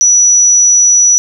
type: tone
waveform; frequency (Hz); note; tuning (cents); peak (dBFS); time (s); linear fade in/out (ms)
sine; 5890; F#8; -9; -4; 0.01-1.18; 0
effects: none